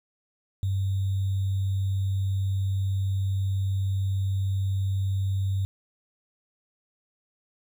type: tone with sample-and-hold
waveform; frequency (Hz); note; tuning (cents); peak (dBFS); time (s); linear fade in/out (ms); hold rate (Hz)
sine; 96.8; G2; -21; -23; 0.63-5.65; 0; 3675
effects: none